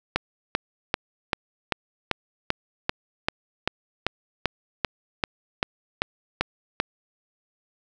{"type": "click train", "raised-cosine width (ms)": 0.3, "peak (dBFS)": -5, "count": 18, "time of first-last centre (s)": [0.16, 6.801], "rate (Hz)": 2.56, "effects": []}